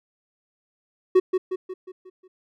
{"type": "tone with echo", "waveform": "triangle", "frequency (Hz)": 371.6, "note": "F#4", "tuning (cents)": 7, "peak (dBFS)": -10, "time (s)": [1.15, 1.2], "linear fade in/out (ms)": 10, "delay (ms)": 180, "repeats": 6, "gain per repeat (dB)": -6, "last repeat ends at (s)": 2.28, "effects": []}